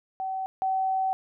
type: tone pair in turn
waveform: sine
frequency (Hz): 762 / 762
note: G5 / G5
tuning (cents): -49 / -49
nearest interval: unison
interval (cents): 0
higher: neither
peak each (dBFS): -28 / -23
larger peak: second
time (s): 0.2-0.46 / 0.62-1.13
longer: second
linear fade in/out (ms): 0
effects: none